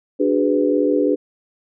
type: chord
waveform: sine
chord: G# half-diminished seventh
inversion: second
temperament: equal with one note detuned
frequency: 293.7 / 370 / 415.3 / 498.2 Hz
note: D4 / F#4 / G#4 / B4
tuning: 0 / 0 / 0 / +15 cents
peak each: -18 / -23 / -20 / -20 dBFS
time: 0.19-1.16 s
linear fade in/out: 20 ms
effects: none